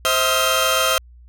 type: tone cluster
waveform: sawtooth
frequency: 523 / 644 / 1261 / 1376 / 3170 Hz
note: C5 / E5 / D#6 / F6 / G7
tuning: -1 / -41 / +23 / -26 / +19 cents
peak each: -19 dBFS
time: 0.05-0.98 s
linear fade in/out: 0 ms
effects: added 60 Hz sine -42 dBFS peak until 1.28 s